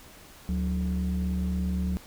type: tone pair together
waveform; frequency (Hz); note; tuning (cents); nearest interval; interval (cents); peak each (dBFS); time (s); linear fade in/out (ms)
sine; 73.42 / 182.88; D2 / F#3; 0 / -20; octave + major third; 1580; -26; 0.49-1.97; 0
effects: tanh soft clip ceiling -22 dBFS + pink hiss -50 dBFS RMS until 2.06 s